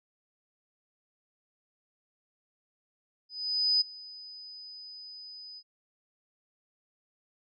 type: tone with ADSR envelope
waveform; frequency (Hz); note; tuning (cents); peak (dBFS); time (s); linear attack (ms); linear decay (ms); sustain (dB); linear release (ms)
sine; 4995; D#8; +6; -21; 3.29-5.63; 520; 13; -22; 54
effects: none